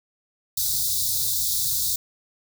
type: band-stop noise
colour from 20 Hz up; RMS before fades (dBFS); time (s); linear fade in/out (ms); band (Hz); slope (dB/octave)
white; -24; 0.57-1.96; 5; 150 to 3600; 96
effects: none